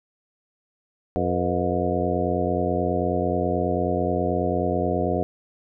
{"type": "harmonic tone with a mistuned harmonic", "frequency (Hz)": 89.3, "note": "F2", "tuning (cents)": 39, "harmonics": [1, 2, 3, 4, 5, 6, 7, 8], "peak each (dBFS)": [-29, -29, -29, -29, -29, -29, -29, -29], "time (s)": [1.16, 5.23], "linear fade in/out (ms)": 0, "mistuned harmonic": 6, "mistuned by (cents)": -84, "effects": []}